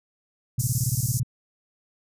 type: tone bursts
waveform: sine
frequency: 124.2 Hz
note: B2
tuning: 10 cents sharp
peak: -20 dBFS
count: 12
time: 0.58-1.232 s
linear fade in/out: 5 ms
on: 36 ms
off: 20 ms
type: high-pass noise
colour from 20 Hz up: pink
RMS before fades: -30 dBFS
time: 0.59-1.2 s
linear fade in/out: 10 ms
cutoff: 5600 Hz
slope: 48 dB/octave
effects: resampled to 32000 Hz